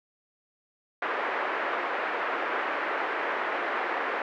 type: band-pass noise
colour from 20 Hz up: white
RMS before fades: -30 dBFS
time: 1.02-4.22 s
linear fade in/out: 2 ms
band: 340 to 1900 Hz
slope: 24 dB/octave
effects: none